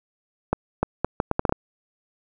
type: accelerating click train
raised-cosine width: 1 ms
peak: -6 dBFS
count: 9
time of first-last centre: 0.53-1.524 s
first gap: 300 ms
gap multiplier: 0.72
effects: none